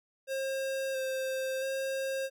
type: tone with vibrato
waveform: square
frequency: 531 Hz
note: C5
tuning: 25 cents sharp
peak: -32 dBFS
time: 0.27-2.3 s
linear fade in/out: 50 ms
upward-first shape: square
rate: 0.74 Hz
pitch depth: 15 cents each way
effects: none